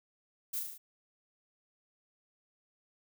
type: noise with echo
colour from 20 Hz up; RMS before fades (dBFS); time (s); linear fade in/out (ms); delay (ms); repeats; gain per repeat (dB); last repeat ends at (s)
violet; -36; 0.53-0.6; 10; 36; 5; -3; 0.78
effects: none